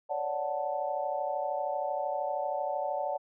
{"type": "chord", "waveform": "sine", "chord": "D major seventh", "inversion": "third", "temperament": "equal", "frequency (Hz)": [554.4, 587.3, 740, 880], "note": ["C#5", "D5", "F#5", "A5"], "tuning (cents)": [0, 0, 0, 0], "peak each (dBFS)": [-37, -34, -34, -36], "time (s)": [0.09, 3.18], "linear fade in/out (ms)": 20, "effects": []}